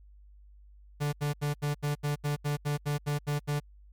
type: tone bursts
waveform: 45% pulse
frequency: 146.2 Hz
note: D3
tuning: 7 cents flat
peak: -27 dBFS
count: 13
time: 1-3.602 s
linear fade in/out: 20 ms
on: 130 ms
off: 76 ms
effects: added 50 Hz sine -51 dBFS peak until 3.92 s + MP3 96 kbps